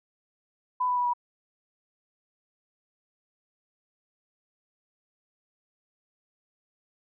sine tone with pitch steps, 1000 / 989.7 / 979.4 / 969.3 Hz, B5 / B5 / B5 / B5, +21 / +3 / -15 / -33 cents, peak -23 dBFS, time 0.8-1.136 s, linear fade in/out 10 ms, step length 84 ms, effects none

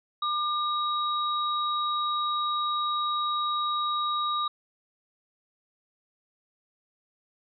sine tone pair together, 1200 / 3810 Hz, D6 / A#7, +37 / +37 cents, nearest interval octave + minor sixth, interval 2000 cents, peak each -26 / -32 dBFS, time 0.22-4.48 s, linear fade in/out 5 ms, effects none

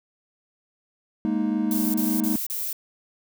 triangle chord, Ab suspended second, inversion none, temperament equal, 207.7 / 233.1 / 311.1 Hz, Ab3 / Bb3 / Eb4, 0 / 0 / 0 cents, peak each -24 dBFS, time 1.25-2.36 s, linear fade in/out 0 ms
violet noise bursts, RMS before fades -29 dBFS, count 4, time 1.71-2.729 s, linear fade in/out 2 ms, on 230 ms, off 33 ms
effects none

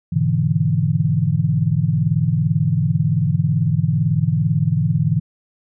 sine chord, E dominant seventh, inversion first, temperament equal with one note detuned, 103.83 / 124.26 / 146.83 / 164.81 Hz, G#2 / B2 / D3 / E3, 0 / +11 / 0 / 0 cents, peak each -22 / -22 / -19 / -19 dBFS, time 0.12-5.2 s, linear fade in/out 10 ms, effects none

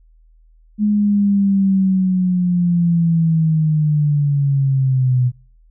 sine linear sweep, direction down, 210.9 to 123.6 Hz, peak -12 dBFS, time 0.78-5.32 s, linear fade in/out 50 ms, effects noise-tail reverb RT60 0.4 s tail -22 dB re dry + added 40 Hz sine -47 dBFS peak until 5.7 s

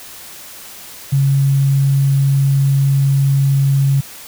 sine tone with sample-and-hold, 137.7 Hz, C#3, 11 cents flat, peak -10 dBFS, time 1.12-4.01 s, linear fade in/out 10 ms, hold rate 11025 Hz, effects white hiss -35 dBFS RMS until 4.27 s

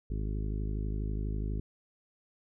harmonic tone, 52.2 Hz, G#1, 10 cents sharp, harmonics 1 / 2 / 3 / 4 / 5 / 6 / 7 / 8, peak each -32 / -38 / -42 / -44 / -46 / -48 / -49 / -50 dBFS, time 0.1-1.6 s, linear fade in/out 5 ms, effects none

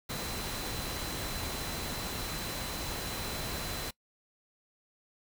sine tone in noise, 4039 Hz, B7, 38 cents sharp, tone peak -44 dBFS, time 0.09-3.91 s, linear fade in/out 10 ms, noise pink, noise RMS -37 dBFS, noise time 0.09-3.91 s, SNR -10 dB, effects noise-tail reverb RT60 0.1 s tail -23 dB re dry

